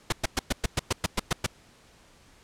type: noise bursts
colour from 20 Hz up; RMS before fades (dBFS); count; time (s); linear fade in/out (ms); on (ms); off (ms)
pink; -24; 11; 0.1-1.464; 5; 24; 110
effects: pink hiss -57 dBFS RMS until 2.43 s + low-pass 9000 Hz 12 dB/octave